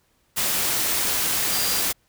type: tone in noise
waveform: sine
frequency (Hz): 4777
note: D8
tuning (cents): +29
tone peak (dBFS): -29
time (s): 1.51-1.82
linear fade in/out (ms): 20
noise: white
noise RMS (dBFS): -23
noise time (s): 0.36-1.93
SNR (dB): -9
effects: pink hiss -65 dBFS RMS until 2.08 s